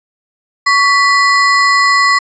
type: ring-modulated tone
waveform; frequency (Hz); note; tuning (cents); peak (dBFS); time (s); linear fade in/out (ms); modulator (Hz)
square; 1547; G6; -23; -5; 0.66-2.19; 10; 426
effects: resampled to 16000 Hz + 7-bit